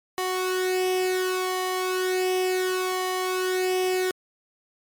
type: tone with flanger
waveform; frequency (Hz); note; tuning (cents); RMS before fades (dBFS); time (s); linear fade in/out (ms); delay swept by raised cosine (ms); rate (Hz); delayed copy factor
sawtooth; 370; F#4; 0; -25; 0.18-4.11; 0; 1.7 to 2.35; 0.69; +0.65
effects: MP3 96 kbps